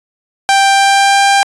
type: tone with pitch glide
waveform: sawtooth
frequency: 786 to 794.7 Hz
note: G5 to G5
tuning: +4 to +23 cents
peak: -3 dBFS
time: 0.49-1.43 s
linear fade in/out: 0 ms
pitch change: +19 cents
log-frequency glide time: 0.62-1.21 s
effects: resampled to 22050 Hz